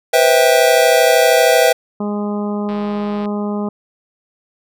square chord, C major seventh, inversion third, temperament just, 490.5 / 523.3 / 654.1 / 784.9 Hz, B4 / C5 / E5 / G5, -12 / 0 / -14 / +2 cents, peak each -15 / -17 / -14 / -18 dBFS, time 0.13-1.73 s, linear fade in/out 10 ms
harmonic tone, 206.6 Hz, G#3, 9 cents flat, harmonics 1 / 2 / 3 / 4 / 5 / 6, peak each -19 / -25 / -29 / -31 / -33 / -35 dBFS, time 2-3.69 s, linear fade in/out 5 ms
click train, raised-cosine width 0.3 ms, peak -20 dBFS, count 91, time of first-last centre 2.69-3.256 s, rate 159 Hz
effects none

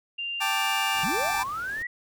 sine tone with pitch glide, 2789 to 2817 Hz, F7 to F7, -3 to +14 cents, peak -29 dBFS, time 0.18-1.04 s, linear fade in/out 10 ms, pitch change +17 cents, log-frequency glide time 0.36-0.59 s
25% pulse chord, G suspended second, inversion none, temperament just, 784 / 882 / 1176 Hz, G5 / A5 / D6, 0 / +4 / +2 cents, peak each -26 dBFS, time 0.4-1.44 s, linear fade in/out 20 ms
pink noise, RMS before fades -46 dBFS, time 0.94-1.83 s, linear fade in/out 10 ms
sine linear sweep, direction up, 132.8 to 1975.5 Hz, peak -29 dBFS, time 1.03-1.87 s, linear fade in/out 5 ms
effects none

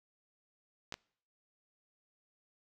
clicks, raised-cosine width 0.2 ms, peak -22 / -23 dBFS, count 2, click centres 0.924 / 0.941 s, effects noise-tail reverb RT60 0.6 s tail -25 dB re dry

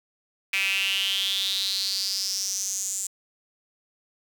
sawtooth tone with high-pass filter sweep, 194.6 Hz, G3, 12 cents flat, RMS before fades -27 dBFS, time 0.53-3.07 s, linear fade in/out 5 ms, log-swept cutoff 2400 to 7500 Hz, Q 7.3, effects none

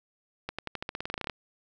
accelerating click train, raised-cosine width 0.3 ms, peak -17 dBFS, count 16, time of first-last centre 0.49-1.297 s, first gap 96 ms, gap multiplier 0.91, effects none

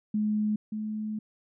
sine tone pair in turn, 212.1 / 214.7 Hz, G#3 / A3, +37 / -42 cents, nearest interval unison, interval 21 cents, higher second, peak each -24 / -30 dBFS, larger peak first, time 0.14-0.56 / 0.72-1.19 s, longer second, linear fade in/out 5 ms, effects none

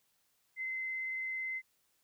sine tone with vibrato, 2060 Hz, C7, 28 cents flat, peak -35 dBFS, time 0.56-1.62 s, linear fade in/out 50 ms, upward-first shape triangle, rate 18 Hz, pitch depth 9 cents each way, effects white hiss -75 dBFS RMS until 2.03 s

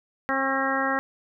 harmonic tone with a mistuned harmonic, 268.5 Hz, C4, 45 cents sharp, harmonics 1 / 2 / 3 / 4 / 5 / 6 / 7, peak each -30 / -30 / -30 / -30 / -30 / -30 / -30 dBFS, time 0.29-0.99 s, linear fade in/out 0 ms, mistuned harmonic 4, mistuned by +24 cents, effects none

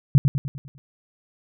sine tone with echo, 138.59 Hz, C#3, in tune, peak -8 dBFS, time 0.15-0.18 s, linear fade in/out 0 ms, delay 100 ms, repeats 6, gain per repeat -6 dB, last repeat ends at 0.78 s, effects none

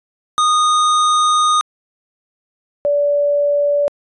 square / sine tone pair in turn, 1234 / 577.8 Hz, D#6 / D5, -15 / -28 cents, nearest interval octave + minor second, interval 1313 cents, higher first, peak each -12 dBFS, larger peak neither, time 0.38-1.61 / 2.85-3.88 s, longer first, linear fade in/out 0 ms, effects resampled to 22050 Hz

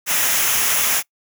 white noise with comb filter, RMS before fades -18 dBFS, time 0.06-1.03 s, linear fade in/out 50 ms, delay 0.23 ms, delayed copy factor -0.55, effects noise-tail reverb RT60 0.1 s tail -23 dB re dry

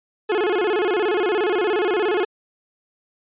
40% pulse tone with vibrato, 392 Hz, G4, in tune, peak -17 dBFS, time 0.29-2.25 s, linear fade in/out 10 ms, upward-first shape square, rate 17 Hz, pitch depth 160 cents each way, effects resampled to 8000 Hz

